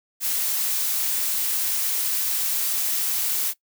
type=noise; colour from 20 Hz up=blue; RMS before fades=-24 dBFS; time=0.2-3.54 s; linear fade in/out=50 ms; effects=noise-tail reverb RT60 0.1 s tail -19 dB re dry